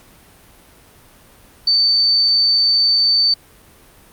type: tone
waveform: sine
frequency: 4555 Hz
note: C#8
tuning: 46 cents sharp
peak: -11 dBFS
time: 1.67-3.34 s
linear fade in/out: 5 ms
effects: pink hiss -47 dBFS RMS until 4.12 s + Opus 48 kbps